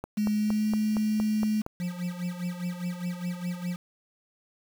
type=click train; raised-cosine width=1 ms; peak=-20 dBFS; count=8; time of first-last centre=0.04-1.664 s; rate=4.31 Hz
type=tone with pitch glide; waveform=sine; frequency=210 to 214.4 Hz; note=G#3 to A3; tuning=+19 to -45 cents; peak=-23 dBFS; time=0.17-1.62 s; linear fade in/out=10 ms; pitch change=+36 cents; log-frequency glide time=0.27-0.7 s
type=tone with tremolo; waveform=triangle; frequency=177.3 Hz; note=F3; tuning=26 cents sharp; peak=-25 dBFS; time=1.8-3.76 s; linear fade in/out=0 ms; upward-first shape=sine; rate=4.9 Hz; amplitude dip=75%
effects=7-bit